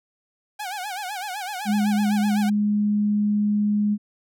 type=tone with vibrato; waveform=sawtooth; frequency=784 Hz; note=G5; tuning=in tune; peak=-25 dBFS; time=0.59-2.5 s; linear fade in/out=10 ms; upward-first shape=sine; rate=7.9 Hz; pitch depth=150 cents each way
type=tone; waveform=sine; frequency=208 Hz; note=G#3; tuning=3 cents sharp; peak=-18 dBFS; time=1.65-3.98 s; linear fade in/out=50 ms
effects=none

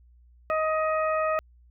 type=harmonic tone; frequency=628 Hz; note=D#5; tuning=16 cents sharp; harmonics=1 / 2 / 3 / 4; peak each=-25 / -27 / -36 / -38 dBFS; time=0.5-1.39 s; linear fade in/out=0 ms; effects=added 60 Hz sine -53 dBFS peak until 1.7 s

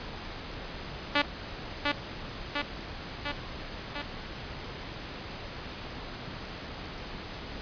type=tone with echo; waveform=5% pulse; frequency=289.3 Hz; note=D4; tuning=26 cents flat; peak=-11 dBFS; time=1.15-1.22 s; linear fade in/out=5 ms; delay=700 ms; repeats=4; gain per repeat=-3 dB; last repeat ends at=4.02 s; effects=pink hiss -40 dBFS RMS until 7.61 s + resampled to 11025 Hz

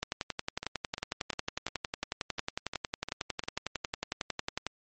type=two click trains; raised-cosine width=0.2 ms; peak=-19 / -14 dBFS; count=9 / 52; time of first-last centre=0.63-3.437 / 0.03-4.666 s; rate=2.85 / 11 Hz; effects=MP3 32 kbps

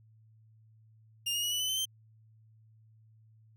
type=tone with pitch steps; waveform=sawtooth; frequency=2814 / 2863 / 2913 / 2964 / 3016 / 3069 / 3122 Hz; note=F7 / F7 / F#7 / F#7 / F#7 / G7 / G7; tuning=+12 / +42 / -28 / +2 / +32 / -37 / -8 cents; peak=-27 dBFS; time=1.26-1.855 s; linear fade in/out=10 ms; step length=85 ms; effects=added 110 Hz sine -58 dBFS peak until 3.56 s

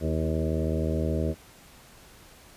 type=harmonic tone with a mistuned harmonic; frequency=79.1 Hz; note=D#2; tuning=29 cents sharp; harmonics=1 / 2 / 3 / 4 / 5 / 6 / 7 / 8; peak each=-28 / -31 / -33 / -34 / -35 / -36 / -36 / -37 dBFS; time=0-1.35 s; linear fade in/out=50 ms; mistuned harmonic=4; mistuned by=+31 cents; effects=pink hiss -52 dBFS RMS until 2.56 s + resampled to 32000 Hz

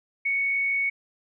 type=tone with frequency modulation; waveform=sine; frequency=2222 Hz; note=C#7; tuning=4 cents sharp; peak=-22 dBFS; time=0.25-0.9 s; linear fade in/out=10 ms; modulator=50.5 Hz; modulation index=0.31; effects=none

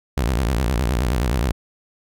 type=tone with vibrato; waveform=sawtooth; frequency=61.3 Hz; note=B1; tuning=12 cents flat; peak=-14 dBFS; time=0.17-1.52 s; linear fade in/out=5 ms; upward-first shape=sine; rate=9.6 Hz; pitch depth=250 cents each way; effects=none

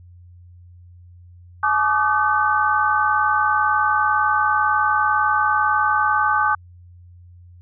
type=tone cluster; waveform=sine; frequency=851 / 1157 / 1217 / 1525 Hz; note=G#5 / D6 / D#6 / G6; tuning=+42 / -26 / -39 / -48 cents; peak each=-21 dBFS; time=1.63-6.55 s; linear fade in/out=5 ms; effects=added 88 Hz sine -42 dBFS peak until 7.61 s

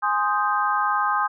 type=chord; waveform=sine; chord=Ab major seventh; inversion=none; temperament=equal; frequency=830.6 / 1046.5 / 1244.5 / 1568 Hz; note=Ab5 / C6 / Eb6 / G6; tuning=0 / 0 / 0 / 0 cents; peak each=-25 / -25 / -23 / -27 dBFS; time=0.02-1.28 s; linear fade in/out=20 ms; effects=none

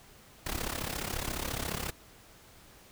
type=noise with amplitude modulation; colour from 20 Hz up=pink; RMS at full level=-32 dBFS; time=0.46-1.91 s; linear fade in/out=5 ms; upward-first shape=sine; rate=34.4 Hz; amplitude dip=80%; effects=pink hiss -56 dBFS RMS until 2.91 s

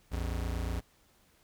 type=tone pair together; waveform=square; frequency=57 / 85.4 Hz; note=A#1 / F2; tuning=-38 / -38 cents; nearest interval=perfect fifth; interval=700 cents; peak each=-34 / -37 dBFS; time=0.11-0.81 s; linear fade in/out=20 ms; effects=pink hiss -66 dBFS RMS until 1.43 s

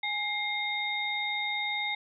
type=tone cluster; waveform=sine; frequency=832 / 2117 / 3701 Hz; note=G#5 / C7 / A#7; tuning=+3 / +20 / -13 cents; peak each=-36 / -31 / -34 dBFS; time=0.03-1.95 s; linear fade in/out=5 ms; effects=none

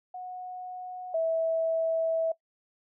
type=tone pair in turn; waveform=sine; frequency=732 / 652.1 Hz; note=F#5 / E5; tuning=-19 / -19 cents; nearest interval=major second; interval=200 cents; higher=first; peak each=-36 / -24 dBFS; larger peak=second; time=0.14-1.14 / 1.14-2.32 s; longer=second; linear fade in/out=5 ms; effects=noise-tail reverb RT60 0.1 s tail -20 dB re dry

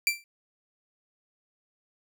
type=tone with exponential decay; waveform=sawtooth; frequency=2349 Hz; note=D7; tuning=in tune; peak=-15 dBFS; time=0.07-0.24 s; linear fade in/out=1 ms; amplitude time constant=35 ms; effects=none

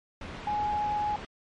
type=tone in noise; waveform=sine; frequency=837 Hz; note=G#5; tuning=13 cents sharp; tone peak=-26 dBFS; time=0.47-1.16 s; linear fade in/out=2 ms; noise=pink; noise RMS=-39 dBFS; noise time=0.21-1.25 s; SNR=+10 dB; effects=low-pass 3000 Hz 12 dB/octave + MP3 48 kbps

